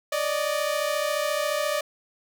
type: tone pair together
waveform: sawtooth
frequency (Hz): 577.7 / 612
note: D5 / D#5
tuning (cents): -29 / -29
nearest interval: minor second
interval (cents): 100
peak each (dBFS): -23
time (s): 0.12-1.81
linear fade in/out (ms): 5
effects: none